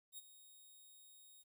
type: tone with ADSR envelope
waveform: 5% pulse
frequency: 3740 Hz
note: A#7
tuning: 5 cents sharp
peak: -39 dBFS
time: 0.12-1.44 s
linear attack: 59 ms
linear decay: 26 ms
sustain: -13 dB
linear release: 30 ms
effects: 13-bit